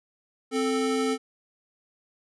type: tone pair together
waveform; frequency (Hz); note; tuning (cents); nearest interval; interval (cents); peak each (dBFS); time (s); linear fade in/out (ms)
square; 261.6 / 440; C4 / A4; 0 / 0; major sixth; 900; -27; 0.51-1.18; 50
effects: resampled to 24000 Hz